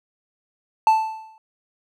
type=tone with exponential decay; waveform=triangle; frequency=880 Hz; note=A5; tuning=in tune; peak=-8 dBFS; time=0.87-1.38 s; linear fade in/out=1 ms; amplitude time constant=110 ms; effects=none